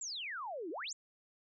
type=exponential two-way sweep; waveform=sine; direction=down then up; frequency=7730 to 299.1 to 7730 Hz; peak=-39 dBFS; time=0.01-0.93 s; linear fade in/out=5 ms; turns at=0.7 s; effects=none